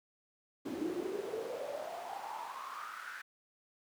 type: noise with high-pass filter sweep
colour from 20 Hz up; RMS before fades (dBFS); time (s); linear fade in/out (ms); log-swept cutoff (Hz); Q
brown; -41; 0.65-3.22; 10; 280 to 1600; 7.8
effects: none